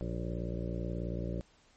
harmonic tone with a mistuned harmonic, 58.5 Hz, A#1, 7 cents sharp, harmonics 1 / 2 / 3 / 4 / 5 / 6 / 7 / 8 / 9 / 10, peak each -38 / -40 / -39 / -50 / -45 / -44 / -48 / -48 / -47 / -48 dBFS, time 0.01-1.41 s, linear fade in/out 0 ms, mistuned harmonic 9, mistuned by +39 cents, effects pink hiss -65 dBFS RMS until 1.76 s + MP3 32 kbps

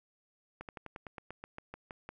slowing click train, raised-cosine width 0.5 ms, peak -28 dBFS, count 13, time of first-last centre 0.61-2.09 s, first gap 78 ms, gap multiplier 1.08, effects none

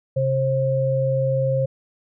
sine tone pair together, 133.25 / 533 Hz, C3 / C5, +32 / +32 cents, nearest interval 2 octaves, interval 2400 cents, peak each -21 / -20 dBFS, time 0.16-1.66 s, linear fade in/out 10 ms, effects none

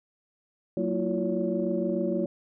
sine tone cluster, 184.9 / 228.4 / 331 / 357.6 / 565 Hz, F#3 / A#3 / E4 / F4 / C#5, -1 / -35 / +7 / +41 / +33 cents, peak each -31 dBFS, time 0.77-2.26 s, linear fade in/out 2 ms, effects tanh soft clip ceiling -13 dBFS

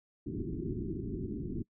white low-pass noise, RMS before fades -37 dBFS, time 0.26-1.63 s, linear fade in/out 10 ms, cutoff 390 Hz, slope 96 dB/octave, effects noise-tail reverb RT60 0.1 s tail -24 dB re dry

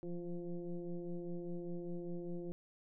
sine tone with frequency modulation, 172.5 Hz, F3, 21 cents flat, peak -39 dBFS, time 0.03-2.52 s, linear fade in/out 0 ms, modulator 175 Hz, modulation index 1.5, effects none

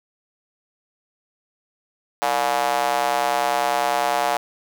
square tone with high-pass filter, 65 Hz, C2, 11 cents flat, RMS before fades -21 dBFS, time 2.22-4.37 s, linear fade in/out 0 ms, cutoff 740 Hz, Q 3.3, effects none

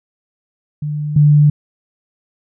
sine tone pair in turn, 149.1 / 147.9 Hz, D3 / D3, +27 / +13 cents, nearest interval unison, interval 14 cents, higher first, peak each -18 / -6 dBFS, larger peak second, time 0.82-1.16 / 1.16-1.5 s, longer neither, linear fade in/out 5 ms, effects none

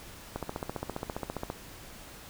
click train, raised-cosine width 1 ms, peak -19 dBFS, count 18, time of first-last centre 0.36-1.501 s, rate 14.9 Hz, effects pink hiss -48 dBFS RMS until 2.29 s

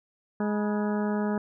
harmonic tone with a mistuned harmonic, 208.9 Hz, G#3, 10 cents sharp, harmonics 1 / 2 / 3 / 4 / 5 / 6 / 7 / 8, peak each -26 / -32 / -36 / -38 / -40 / -42 / -43 / -44 dBFS, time 0.4-1.38 s, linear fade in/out 2 ms, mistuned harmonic 5, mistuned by -120 cents, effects none

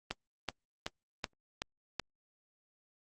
click train, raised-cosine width 0.2 ms, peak -16 dBFS, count 6, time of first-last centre 0.11-1.997 s, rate 2.65 Hz, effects Opus 24 kbps

